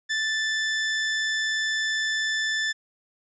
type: tone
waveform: sawtooth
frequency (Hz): 1759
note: A6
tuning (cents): -1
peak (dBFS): -20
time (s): 0.09-2.73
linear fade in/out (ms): 20
effects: resampled to 16000 Hz